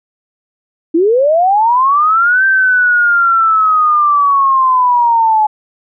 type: linear two-way sweep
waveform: sine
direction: up then down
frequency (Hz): 311.1 to 1568 to 847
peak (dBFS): -7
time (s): 0.94-5.47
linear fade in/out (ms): 10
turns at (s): 2.45
effects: none